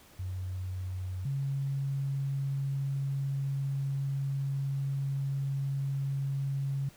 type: tone pair in turn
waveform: sine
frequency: 92.5 / 137.56 Hz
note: F#2 / C#3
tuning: 0 / -13 cents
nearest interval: perfect fifth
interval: 687 cents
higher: second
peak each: -33 / -29 dBFS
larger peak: second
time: 0.19-1.25 / 1.25-6.89 s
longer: second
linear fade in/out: 5 ms
effects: pink hiss -57 dBFS RMS until 6.96 s